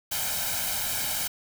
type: noise with comb filter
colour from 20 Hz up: white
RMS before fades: -29 dBFS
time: 0.11-1.28 s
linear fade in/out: 10 ms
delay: 1.3 ms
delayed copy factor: +0.75
effects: none